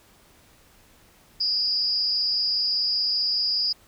sine tone with amplitude modulation, 4932 Hz, D#8, 16 cents flat, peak -17 dBFS, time 1.4-3.73 s, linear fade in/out 10 ms, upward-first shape sine, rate 225 Hz, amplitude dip 95%, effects pink hiss -56 dBFS RMS until 3.87 s

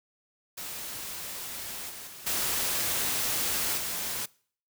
white noise with level steps, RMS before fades -38 / -42 / -45 / -29 / -33 dBFS, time 0.57-4.26 s, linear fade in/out 10 ms, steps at 1.89 / 2.07 / 2.26 / 3.77 s, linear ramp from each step 10 ms, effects noise-tail reverb RT60 0.5 s tail -23 dB re dry

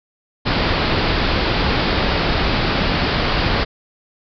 pink low-pass noise, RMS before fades -18 dBFS, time 0.45-3.65 s, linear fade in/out 20 ms, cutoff 5000 Hz, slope 96 dB/octave, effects none

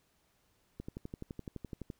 click train, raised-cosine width 3 ms, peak -28 dBFS, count 14, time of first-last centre 0.8-1.902 s, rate 11.8 Hz, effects pink hiss -73 dBFS RMS until 1.99 s

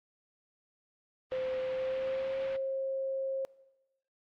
white low-pass noise, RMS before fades -49 dBFS, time 1.31-2.57 s, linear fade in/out 10 ms, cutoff 2800 Hz, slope 24 dB/octave
sine tone with pitch glide, 518 to 535.6 Hz, C5 to C5, -17 to +40 cents, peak -31 dBFS, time 1.32-3.45 s, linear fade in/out 0 ms, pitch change +57 cents, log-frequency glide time 1.66-2.41 s
effects noise-tail reverb RT60 1.0 s tail -21 dB re dry + AAC 64 kbps

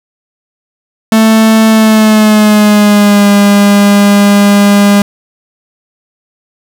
45% pulse tone with pitch glide, 221 to 202.7 Hz, A3 to G#3, +8 to -42 cents, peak -3 dBFS, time 1.12-5.02 s, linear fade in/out 2 ms, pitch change -150 cents, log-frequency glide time 1.68-3.28 s, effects none

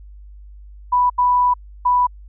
sine tone bursts at uneven times, 987.8 Hz, B5, in tune, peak -12 dBFS, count 3, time 0.92-1.1 / 1.18-1.54 / 1.85-2.07 s, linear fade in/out 10 ms, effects added 50 Hz sine -37 dBFS peak until 2.28 s

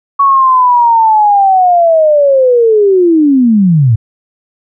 sine linear sweep, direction down, 1122 to 103.83 Hz, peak -4 dBFS, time 0.19-3.96 s, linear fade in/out 10 ms, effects none

